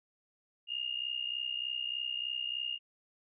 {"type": "tone with amplitude modulation", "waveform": "sine", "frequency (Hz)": 2831, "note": "F7", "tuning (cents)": 23, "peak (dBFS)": -30, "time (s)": [0.67, 2.79], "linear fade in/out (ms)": 50, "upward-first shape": "sine", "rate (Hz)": 63.3, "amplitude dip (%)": 80, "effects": []}